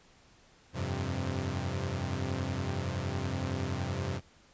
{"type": "chord", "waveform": "sawtooth", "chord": "F suspended second", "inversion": "none", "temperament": "equal with one note detuned", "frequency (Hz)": [87.31, 98, 131.42], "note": ["F2", "G2", "C3"], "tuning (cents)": [0, 0, 8], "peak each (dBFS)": -32, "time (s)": [0.73, 4.21], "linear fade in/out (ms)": 50, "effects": ["pink hiss -61 dBFS RMS until 4.53 s", "resampled to 16000 Hz"]}